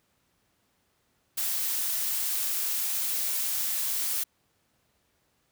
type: noise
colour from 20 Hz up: blue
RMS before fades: -29 dBFS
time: 1.37-4.24 s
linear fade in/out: 10 ms
effects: pink hiss -71 dBFS RMS until 5.51 s + high-pass 60 Hz 12 dB/octave